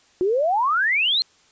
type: exponential sweep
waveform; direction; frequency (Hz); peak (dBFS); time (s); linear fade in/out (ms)
sine; up; 350.2 to 4300; -17; 0.21-1.22; 0
effects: white hiss -57 dBFS RMS until 1.51 s + resampled to 16000 Hz